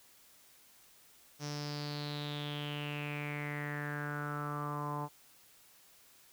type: tone with low-pass filter sweep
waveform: sawtooth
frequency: 146.83 Hz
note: D3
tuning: in tune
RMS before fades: -39 dBFS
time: 1.39-5.09 s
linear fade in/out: 50 ms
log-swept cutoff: 5800 to 940 Hz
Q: 7
effects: white hiss -62 dBFS RMS until 6.32 s